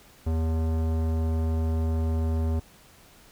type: tone with tanh clipping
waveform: sine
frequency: 80.6 Hz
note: E2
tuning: 38 cents flat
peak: -25 dBFS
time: 0.26-2.6 s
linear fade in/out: 10 ms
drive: 18 dB
effects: pink hiss -54 dBFS RMS until 3.31 s